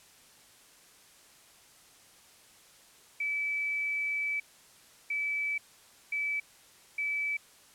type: tone bursts at uneven times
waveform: sine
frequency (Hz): 2304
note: D7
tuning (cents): -34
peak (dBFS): -29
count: 4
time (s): 3.2-4.4 / 5.1-5.58 / 6.12-6.4 / 6.98-7.37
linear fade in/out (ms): 5
effects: white hiss -58 dBFS RMS until 7.74 s + low-pass 11000 Hz 12 dB/octave